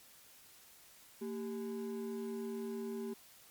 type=ring-modulated tone; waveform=triangle; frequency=310.6 Hz; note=D#4; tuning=3 cents flat; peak=-33 dBFS; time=1.21-3.14 s; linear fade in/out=10 ms; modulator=82.9 Hz; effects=white hiss -60 dBFS RMS until 3.5 s + MP3 96 kbps